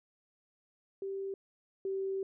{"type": "tone pair in turn", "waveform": "sine", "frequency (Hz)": [390, 386.4], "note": ["G4", "G4"], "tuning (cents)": [-9, -25], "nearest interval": "unison", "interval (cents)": 16, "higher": "first", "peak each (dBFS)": [-35, -32], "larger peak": "second", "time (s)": [[1.02, 1.34], [1.85, 2.23]], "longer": "second", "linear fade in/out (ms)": 2, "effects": []}